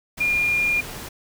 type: tone in noise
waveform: sine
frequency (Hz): 2413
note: D7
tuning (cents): +46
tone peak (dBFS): -18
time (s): 0.2-0.81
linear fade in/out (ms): 10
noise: pink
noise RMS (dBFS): -35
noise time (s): 0.17-1.09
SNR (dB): +14
effects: none